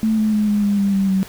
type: tone with pitch steps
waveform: sine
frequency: 220 / 215.6 / 211.3 / 207.1 / 202.9 / 198.85 / 194.87 / 190.97 Hz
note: A3 / A3 / G#3 / G#3 / G#3 / G3 / G3 / G3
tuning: 0 / -35 / +30 / -5 / -40 / +25 / -10 / -45 cents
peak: -14 dBFS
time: 0.03-1.23 s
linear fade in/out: 0 ms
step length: 150 ms
effects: pink hiss -39 dBFS RMS until 1.28 s